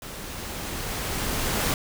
pink noise with level ramp, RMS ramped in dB -38 to -24 dBFS, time 0.02-1.74 s, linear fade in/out 2 ms, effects none

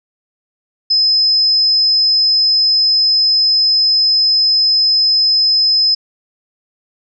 sine tone, 5100 Hz, D#8, 42 cents sharp, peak -9 dBFS, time 0.9-5.95 s, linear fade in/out 10 ms, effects none

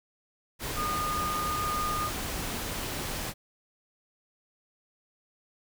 sine tone in noise, 1222 Hz, D#6, 32 cents flat, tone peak -29 dBFS, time 0.75-2.11 s, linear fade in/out 50 ms, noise pink, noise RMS -34 dBFS, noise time 0.59-3.34 s, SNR +2 dB, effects none

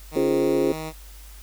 10% pulse tone with pitch glide, 155.56 to 157.73 Hz, D#3 to D#3, 0 to +24 cents, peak -22 dBFS, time 0.11-0.93 s, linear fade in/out 50 ms, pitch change +24 cents, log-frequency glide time 0.31-0.65 s
sine chord, Db major seventh, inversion none, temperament equal, 277.2 / 349.2 / 415.3 / 523.3 Hz, Db4 / F4 / Ab4 / C5, 0 / 0 / 0 / 0 cents, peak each -25 / -23 / -23 / -26 dBFS, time 0.16-0.72 s, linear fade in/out 2 ms
effects added 50 Hz sine -41 dBFS peak until 1.42 s + white hiss -49 dBFS RMS until 1.42 s

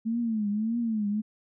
sine tone with vibrato, 220 Hz, A3, in tune, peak -25 dBFS, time 0.05-1.22 s, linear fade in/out 20 ms, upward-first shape triangle, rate 1.7 Hz, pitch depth 150 cents each way, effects none

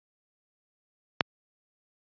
click, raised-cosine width 0.3 ms, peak -3 dBFS, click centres 1.208 s, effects high-pass 100 Hz 12 dB/octave + resampled to 11025 Hz

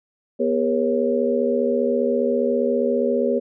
sine tone cluster, 243.6 / 405.1 / 475.1 / 550 Hz, B3 / G#4 / A#4 / C#5, -24 / -43 / +33 / -14 cents, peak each -23 dBFS, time 0.39-3.4 s, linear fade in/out 20 ms, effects none

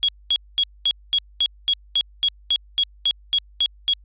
sine tone bursts, 3322 Hz, G#7, in tune, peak -15 dBFS, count 15, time 0.03-3.935 s, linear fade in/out 0 ms, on 55 ms, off 220 ms, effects added 50 Hz sine -46 dBFS peak until 4.04 s + resampled to 8000 Hz

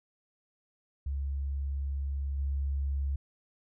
sine tone with level steps, 69.3 Hz, C#2, in tune, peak -30 / -28 dBFS, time 1.06-3.16 s, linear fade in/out 5 ms, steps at 2.38 s, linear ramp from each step 10 ms, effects none

